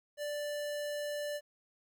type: tone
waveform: square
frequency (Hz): 587.3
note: D5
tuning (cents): 0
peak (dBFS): -36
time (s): 0.17-1.41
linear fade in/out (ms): 50
effects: 12-bit